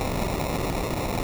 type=noise with sample-and-hold; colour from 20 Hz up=pink; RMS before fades=-27 dBFS; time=0-1.23 s; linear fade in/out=0 ms; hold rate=1575 Hz; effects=none